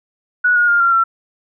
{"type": "tone with pitch steps", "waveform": "sine", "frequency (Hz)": [1467, 1436.8, 1407.2, 1378.3, 1349.9], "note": ["F#6", "F6", "F6", "F6", "E6"], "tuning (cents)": [-15, 49, 13, -23, 41], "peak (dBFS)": -10, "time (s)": [0.44, 1.04], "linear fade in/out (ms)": 10, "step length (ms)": 120, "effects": []}